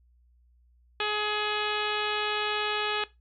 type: harmonic tone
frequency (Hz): 421.1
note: G#4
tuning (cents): +24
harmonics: 1 / 2 / 3 / 4 / 5 / 6 / 7 / 8 / 9 / 10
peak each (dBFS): -33 / -35 / -34 / -34 / -42 / -33 / -37 / -35 / -44 / -44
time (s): 1-3.04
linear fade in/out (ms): 2
effects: noise-tail reverb RT60 0.2 s tail -18 dB re dry + added 60 Hz sine -59 dBFS peak until 3.2 s